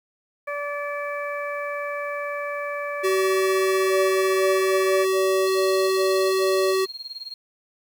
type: harmonic tone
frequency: 578 Hz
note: D5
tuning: 28 cents flat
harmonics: 1 / 2 / 3 / 4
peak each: -29 / -32 / -34 / -35 dBFS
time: 0.47-5.05 s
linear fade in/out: 10 ms
type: tone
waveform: square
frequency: 380 Hz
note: F#4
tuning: 46 cents sharp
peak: -20 dBFS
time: 3.03-6.86 s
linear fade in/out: 20 ms
type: tone bursts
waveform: sine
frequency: 574 Hz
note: D5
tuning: 40 cents flat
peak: -24 dBFS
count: 7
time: 3.86-6.75 s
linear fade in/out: 50 ms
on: 370 ms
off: 50 ms
type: tone with tremolo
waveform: sine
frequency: 4241 Hz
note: C8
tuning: 23 cents sharp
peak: -30 dBFS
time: 5.47-7.34 s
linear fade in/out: 2 ms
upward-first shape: sine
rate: 19 Hz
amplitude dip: 85%
effects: 9-bit